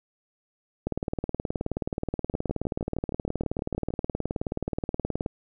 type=two click trains; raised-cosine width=2 ms; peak=-19 / -14 dBFS; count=11 / 84; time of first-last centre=2.34-3.905 / 0.87-5.262 s; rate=6.39 / 18.9 Hz; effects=none